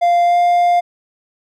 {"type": "tone with pitch glide", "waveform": "triangle", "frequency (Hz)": [696, 702.1], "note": ["F5", "F5"], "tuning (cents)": [-6, 9], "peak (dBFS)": -8, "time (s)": [0.01, 0.81], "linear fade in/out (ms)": 20, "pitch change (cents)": 15, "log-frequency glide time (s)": [0.24, 0.37], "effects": []}